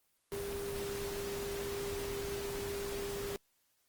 sine tone in noise, 400.6 Hz, G4, 38 cents sharp, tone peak -38 dBFS, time 0.32-3.36 s, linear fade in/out 0 ms, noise pink, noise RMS -43 dBFS, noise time 0.32-3.36 s, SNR +2 dB, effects white hiss -75 dBFS RMS until 3.88 s + Opus 24 kbps

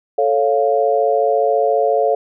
sine chord, A augmented, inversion none, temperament equal, 440 / 554.4 / 698.5 Hz, A4 / C#5 / E#5, 0 / 0 / 0 cents, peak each -17 dBFS, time 0.18-2.15 s, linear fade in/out 5 ms, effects none

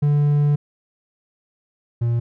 triangle tone pair in turn, 146.1 / 117.92 Hz, D3 / A#2, -9 / +20 cents, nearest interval major third, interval 371 cents, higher first, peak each -12 / -15 dBFS, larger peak first, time 0.02-0.56 / 2.01-2.2 s, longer first, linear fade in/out 10 ms, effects none

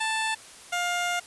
15% pulse tone pair in turn, 882 / 706.1 Hz, A5 / F5, +4 / +19 cents, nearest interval major third, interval 385 cents, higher first, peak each -19 dBFS, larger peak neither, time 0-0.35 / 0.72-1.2 s, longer second, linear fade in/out 10 ms, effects white hiss -47 dBFS RMS until 1.26 s + resampled to 24000 Hz

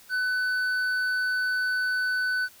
triangle tone with hard clipping, 1500 Hz, F#6, 23 cents sharp, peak -25 dBFS, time 0.09-2.49 s, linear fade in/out 50 ms, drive 8 dB, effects white hiss -53 dBFS RMS until 2.6 s

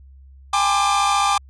45% pulse tone cluster, 803 / 858 / 1032 / 1187 Hz, G5 / A5 / C6 / D6, +41 / -44 / -24 / +18 cents, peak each -20 / -26 / -27 / -19 dBFS, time 0.53-1.38 s, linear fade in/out 5 ms, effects added 67 Hz sine -42 dBFS peak until 1.49 s + resampled to 22050 Hz

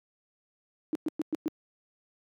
sine tone bursts, 311.1 Hz, D#4, in tune, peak -25 dBFS, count 5, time 0.93-1.48 s, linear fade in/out 0 ms, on 22 ms, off 110 ms, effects high-pass 200 Hz 12 dB/octave

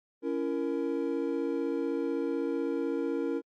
triangle chord, A# diminished, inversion first, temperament just, 279.7 / 335.6 / 466.2 Hz, C#4 / E4 / A#4, +16 / +31 / 0 cents, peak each -31 dBFS, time 0.22-3.42 s, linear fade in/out 50 ms, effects AAC 64 kbps

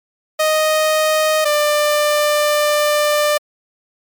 sawtooth tone pair in turn, 622.3 / 594.7 Hz, D#5 / D5, 0 / +22 cents, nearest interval minor second, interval 78 cents, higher first, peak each -9 dBFS, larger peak neither, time 0.39-1.45 / 1.45-3.38 s, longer second, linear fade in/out 10 ms, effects MP3 96 kbps

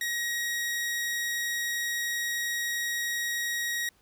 sawtooth tone, 1893 Hz, A#6, 26 cents sharp, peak -25 dBFS, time 0.01-3.89 s, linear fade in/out 2 ms, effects pink hiss -65 dBFS RMS until 4.01 s

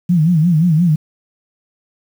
sine tone with vibrato, 165.4 Hz, E3, 6 cents sharp, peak -9 dBFS, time 0.09-0.96 s, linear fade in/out 10 ms, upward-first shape sine, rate 5.7 Hz, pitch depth 150 cents each way, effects 7-bit

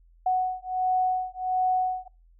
sine beating tone pair, 740 / 741.4 Hz, F#5 / F#5, 0 / +3 cents, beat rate 1.4 Hz, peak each -26 dBFS, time 0.26-2.08 s, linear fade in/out 5 ms, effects noise-tail reverb RT60 0.3 s tail -25 dB re dry + added 42 Hz sine -54 dBFS peak until 2.39 s

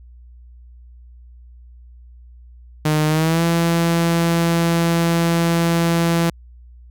sawtooth tone with pitch glide, 153.3 to 168.14 Hz, D#3 to E3, -25 to +35 cents, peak -11 dBFS, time 2.85-6.3 s, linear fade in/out 5 ms, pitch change +160 cents, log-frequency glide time 3.07-3.43 s, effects added 60 Hz sine -40 dBFS peak until 6.9 s

